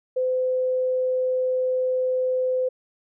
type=tone; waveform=sine; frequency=511 Hz; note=C5; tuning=41 cents flat; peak=-20 dBFS; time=0.16-2.69 s; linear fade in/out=10 ms; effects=none